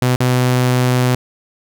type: tone with dropouts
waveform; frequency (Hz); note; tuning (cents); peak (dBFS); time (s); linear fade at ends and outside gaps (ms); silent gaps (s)
sawtooth; 125.8; B2; +32; -8; 0.02-1.15; 2; 0.16-0.204
effects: none